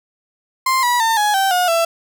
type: tone with pitch steps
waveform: 35% pulse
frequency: 1048 / 972.2 / 901.9 / 836.6 / 776.1 / 720 / 667.9 Hz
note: C6 / B5 / A5 / G#5 / G5 / F#5 / E5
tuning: +2 / -28 / +43 / +12 / -18 / -47 / +23 cents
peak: -12 dBFS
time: 0.66-1.85 s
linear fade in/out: 5 ms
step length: 170 ms
effects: none